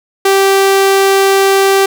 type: tone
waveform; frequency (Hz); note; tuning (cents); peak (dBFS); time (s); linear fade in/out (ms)
sawtooth; 390.1; G4; -8; -3; 0.25-1.86; 5
effects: none